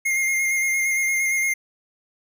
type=tone with vibrato; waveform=square; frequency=2127 Hz; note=C7; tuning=28 cents sharp; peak=-20 dBFS; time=0.05-1.54 s; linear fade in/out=10 ms; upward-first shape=square; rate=8.7 Hz; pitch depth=19 cents each way; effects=none